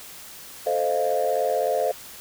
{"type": "chord", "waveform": "sine", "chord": "F dominant seventh", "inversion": "first", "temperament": "equal", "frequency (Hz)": [440, 523.3, 622.3, 698.5], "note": ["A4", "C5", "Eb5", "F5"], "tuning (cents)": [0, 0, 0, 0], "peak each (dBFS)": [-27, -24, -25, -25], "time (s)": [0.66, 1.92], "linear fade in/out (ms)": 10, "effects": ["tanh soft clip ceiling -13 dBFS", "white hiss -42 dBFS RMS until 2.2 s"]}